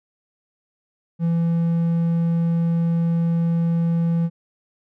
triangle tone, 167.7 Hz, E3, 30 cents sharp, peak -15 dBFS, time 1.19-4.3 s, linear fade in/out 50 ms, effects none

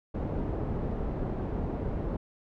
pink low-pass noise, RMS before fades -32 dBFS, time 0.14-2.17 s, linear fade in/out 10 ms, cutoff 570 Hz, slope 12 dB/octave, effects none

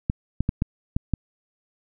clicks, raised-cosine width 5 ms, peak -9 dBFS, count 6, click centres 0.099 / 0.406 / 0.491 / 0.621 / 0.965 / 1.137 s, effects none

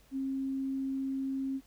sine tone, 268.5 Hz, C4, 45 cents sharp, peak -31 dBFS, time 0.11-1.61 s, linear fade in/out 50 ms, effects added 50 Hz sine -63 dBFS peak until 1.66 s + pink hiss -64 dBFS RMS until 1.66 s

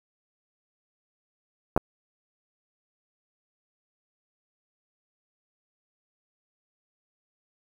clicks, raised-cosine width 1 ms, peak -8 dBFS, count 2, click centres 1.764 / 1.776 s, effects 7-bit

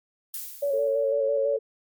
violet noise with exponential decay, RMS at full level -31 dBFS, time 0.34-1.13 s, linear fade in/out 2 ms, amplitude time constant 170 ms
sine tone with vibrato, 560 Hz, C#5, 18 cents sharp, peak -22 dBFS, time 0.62-1.57 s, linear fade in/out 10 ms, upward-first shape square, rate 6 Hz, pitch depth 30 cents each way
sine tone with pitch glide, 449.1 to 445 Hz, A4 to A4, +35 to +20 cents, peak -27 dBFS, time 0.73-1.59 s, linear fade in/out 10 ms, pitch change -15 cents, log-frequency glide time 1.01-1.25 s
effects MP3 96 kbps

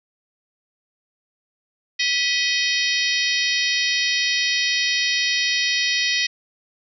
harmonic tone with a mistuned harmonic, 628 Hz, D#5, 16 cents sharp, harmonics 3 / 4 / 5 / 6 / 7 / 8 / 9, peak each -24 / -25 / -26 / -27 / -27 / -28 / -29 dBFS, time 1.99-6.27 s, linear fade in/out 10 ms, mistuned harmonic 3, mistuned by +70 cents, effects none

